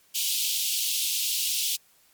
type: high-pass noise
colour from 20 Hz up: pink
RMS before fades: -27 dBFS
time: 0.14-1.77 s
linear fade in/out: 20 ms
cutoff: 2800 Hz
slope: 48 dB/octave
effects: white hiss -61 dBFS RMS until 2.13 s + MP3 96 kbps